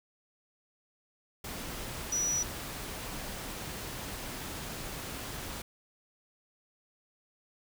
sine tone in noise, 5870 Hz, F#8, 15 cents flat, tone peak -28 dBFS, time 2.12-2.43 s, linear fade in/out 5 ms, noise pink, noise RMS -40 dBFS, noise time 1.44-5.62 s, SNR +9 dB, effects none

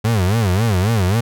35% pulse tone with vibrato, 102.1 Hz, G#2, 29 cents flat, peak -12 dBFS, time 0.04-1.21 s, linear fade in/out 10 ms, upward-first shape sine, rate 3.7 Hz, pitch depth 240 cents each way, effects none

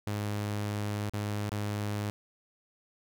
sawtooth tone with dropouts, 103.83 Hz, G#2, in tune, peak -27 dBFS, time 0.07-2.1 s, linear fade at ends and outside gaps 0 ms, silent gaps 1.095-1.136 / 1.494-1.519 s, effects none

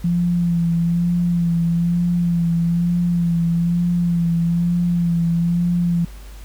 sine tone with vibrato, 171.4 Hz, F3, 32 cents flat, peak -15 dBFS, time 0.04-6.05 s, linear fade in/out 5 ms, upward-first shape sine, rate 1.1 Hz, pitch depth 32 cents each way, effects added 50 Hz sine -34 dBFS peak until 6.44 s + pink hiss -46 dBFS RMS until 6.44 s

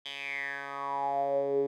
10% pulse tone with band-pass filter sweep, 139.7 Hz, C#3, 14 cents sharp, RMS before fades -32 dBFS, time 0.05-1.67 s, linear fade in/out 10 ms, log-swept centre 3200 to 370 Hz, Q 7.7, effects none

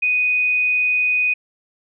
sine tone, 2489 Hz, D#7, in tune, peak -15 dBFS, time 0.02-1.34 s, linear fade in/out 10 ms, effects none

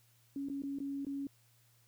sine tone with dropouts, 278.2 Hz, C#4, 6 cents sharp, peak -36 dBFS, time 0.36-1.27 s, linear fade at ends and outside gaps 2 ms, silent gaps 0.487-0.498 / 0.621-0.635 / 0.787-0.802 / 1.049-1.067 s, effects added 117 Hz sine -68 dBFS peak until 1.87 s + white hiss -70 dBFS RMS until 1.87 s

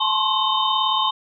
sine tone cluster, 867 / 1042 / 1080 / 3067 / 3673 Hz, A5 / C6 / C#6 / G7 / A#7, -26 / -7 / -45 / -38 / -26 cents, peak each -24 dBFS, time 0-1.11 s, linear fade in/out 10 ms, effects none

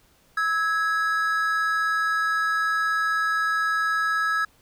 triangle tone pair together, 1300.3 / 1661.2 Hz, E6 / G#6, -24 / 0 cents, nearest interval major third, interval 424 cents, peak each -22 dBFS, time 0.37-4.45 s, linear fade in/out 5 ms, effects pink hiss -60 dBFS RMS until 4.61 s

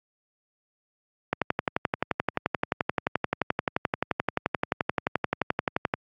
click train, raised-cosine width 0.5 ms, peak -8 dBFS, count 54, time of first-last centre 1.33-5.939 s, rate 11.5 Hz, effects high-pass 100 Hz 12 dB/octave + AAC 64 kbps

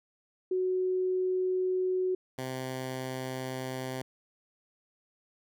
sine / 10% pulse tone pair in turn, 370 / 129.84 Hz, F#4 / C3, 0 / -13 cents, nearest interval octave + tritone, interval 1813 cents, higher first, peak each -26 dBFS, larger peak neither, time 0.51-2.15 / 2.38-4.02 s, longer neither, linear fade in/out 5 ms, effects none

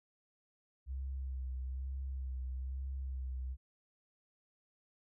sine tone with vibrato, 65.41 Hz, C2, in tune, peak -37 dBFS, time 0.86-3.57 s, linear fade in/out 50 ms, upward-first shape sine, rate 1.1 Hz, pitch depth 37 cents each way, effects none

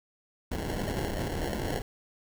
pink noise with sample-and-hold, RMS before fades -32 dBFS, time 0.51-1.82 s, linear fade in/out 5 ms, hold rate 1225 Hz, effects none

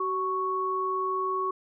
sine tone pair together, 378.6 / 1108.7 Hz, F#4 / C#6, +40 / 0 cents, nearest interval octave + perfect fifth, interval 1860 cents, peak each -31 / -27 dBFS, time 0-1.51 s, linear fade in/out 5 ms, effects none

